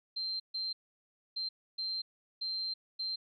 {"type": "tone bursts at uneven times", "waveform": "sine", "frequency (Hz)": 4143, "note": "C8", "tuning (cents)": -18, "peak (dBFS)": -33, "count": 6, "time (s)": [[0.16, 0.4], [0.54, 0.73], [1.36, 1.49], [1.78, 2.02], [2.41, 2.74], [2.99, 3.16]], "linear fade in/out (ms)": 10, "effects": ["MP3 48 kbps"]}